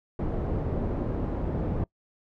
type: low-pass noise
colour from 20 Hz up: pink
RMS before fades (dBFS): -29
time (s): 0.19-1.84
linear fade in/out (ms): 2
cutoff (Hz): 530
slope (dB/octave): 12
effects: noise-tail reverb RT60 0.1 s tail -24 dB re dry